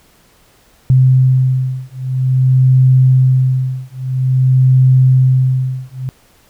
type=beating tone pair; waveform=sine; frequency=129.4 / 129.9 Hz; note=C3 / C3; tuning=-19 / -12 cents; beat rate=0.5 Hz; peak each=-11 dBFS; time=0.9-6.09 s; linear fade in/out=0 ms; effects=pink hiss -50 dBFS RMS until 6.49 s